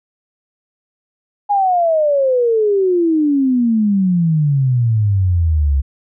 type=exponential sweep; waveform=sine; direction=down; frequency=831 to 66.7 Hz; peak=-11 dBFS; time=1.49-5.82 s; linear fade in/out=20 ms; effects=none

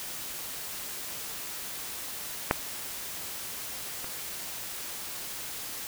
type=clicks; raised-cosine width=0.5 ms; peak=-6 / -23 dBFS; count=2; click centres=2.511 / 4.044 s; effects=white hiss -38 dBFS RMS until 5.87 s

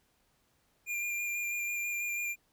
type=tone with vibrato; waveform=square; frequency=2400 Hz; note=D7; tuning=37 cents sharp; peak=-33 dBFS; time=0.86-2.36 s; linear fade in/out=50 ms; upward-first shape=square; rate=6.1 Hz; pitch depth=13 cents each way; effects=pink hiss -72 dBFS RMS until 2.52 s

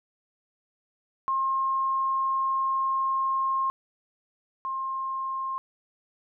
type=tone pair in turn; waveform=sine; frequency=1068 / 1063.4 Hz; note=C6 / C6; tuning=+35 / +28 cents; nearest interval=unison; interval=7 cents; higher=first; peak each=-23 / -28 dBFS; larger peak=first; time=1.28-3.7 / 4.65-5.58 s; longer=first; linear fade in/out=0 ms; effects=none

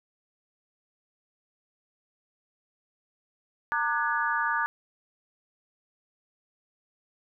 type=tone cluster; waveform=sine; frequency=917 / 1191 / 1470 / 1686 Hz; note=A#5 / D6 / F#6 / G#6; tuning=-29 / +24 / -12 / +26 cents; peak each=-30 dBFS; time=3.72-4.66 s; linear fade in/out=0 ms; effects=none

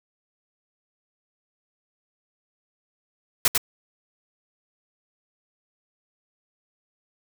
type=noise with echo; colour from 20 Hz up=white; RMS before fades=-18 dBFS; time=3.45-3.48 s; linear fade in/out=2 ms; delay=98 ms; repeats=1; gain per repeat=-3 dB; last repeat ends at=3.578 s; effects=none

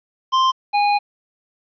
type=tone pair in turn; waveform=square; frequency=1046.5 / 821.3 Hz; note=C6 / G#5; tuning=0 / -20 cents; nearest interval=major third; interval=420 cents; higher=first; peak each=-14 / -15 dBFS; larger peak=first; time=0.32-0.52 / 0.73-0.99 s; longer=second; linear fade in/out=20 ms; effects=resampled to 11025 Hz + 9-bit

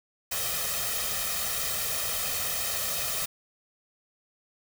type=noise with comb filter; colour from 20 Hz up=white; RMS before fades=-30 dBFS; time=0.31-3.26 s; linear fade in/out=10 ms; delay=1.6 ms; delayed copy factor=+0.75; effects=none

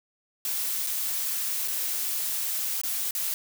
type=noise with dropouts; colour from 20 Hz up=blue; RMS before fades=-29 dBFS; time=0.45-3.34 s; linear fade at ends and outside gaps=1 ms; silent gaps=0.866-0.87 / 1.677-1.681 / 2.815-2.835 / 3.109-3.15 s; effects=none

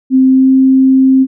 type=tone with pitch glide; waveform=sine; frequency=261.6 to 264 Hz; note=C4 to C4; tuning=0 to +16 cents; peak=-4 dBFS; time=0.1-1.27 s; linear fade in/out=50 ms; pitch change=+16 cents; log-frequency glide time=0.28-0.51 s; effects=none

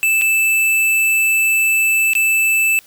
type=tone with dropouts; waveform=square; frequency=2637 Hz; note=E7; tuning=in tune; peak=-13 dBFS; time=0.03-2.79 s; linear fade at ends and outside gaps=0 ms; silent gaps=0.213-0.219 / 2.134-2.152 s; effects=white hiss -48 dBFS RMS until 2.86 s

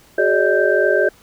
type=tone cluster; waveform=sine; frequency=374.4 / 418.3 / 572 / 620 / 1567 Hz; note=F#4 / G#4 / D5 / D#5 / G6; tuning=+20 / +12 / -46 / -6 / -1 cents; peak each=-19 dBFS; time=0.18-1.09 s; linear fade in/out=5 ms; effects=pink hiss -50 dBFS RMS until 1.22 s

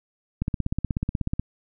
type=click train; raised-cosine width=5 ms; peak=-12 dBFS; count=17; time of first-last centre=0.42-1.396 s; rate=16.4 Hz; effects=none

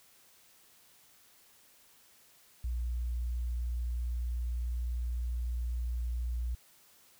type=tone; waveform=sine; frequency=59.9 Hz; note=A#1; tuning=48 cents sharp; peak=-31 dBFS; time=2.64-6.55 s; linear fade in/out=5 ms; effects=white hiss -62 dBFS RMS until 7.19 s

